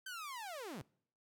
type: linear sweep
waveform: sawtooth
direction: down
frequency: 1568 to 104.5 Hz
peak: -40 dBFS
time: 0.06-0.82 s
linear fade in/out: 5 ms
effects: noise-tail reverb RT60 0.6 s tail -24 dB re dry